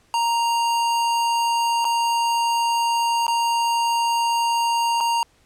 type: tone with dropouts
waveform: square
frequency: 932.3 Hz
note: A#5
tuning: in tune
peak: -19 dBFS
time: 0.14-5.23 s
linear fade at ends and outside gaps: 1 ms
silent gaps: 1.845-1.851 / 3.267-3.28 / 5.004-5.008 s
effects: pink hiss -59 dBFS RMS until 5.45 s + low-pass 10000 Hz 12 dB/octave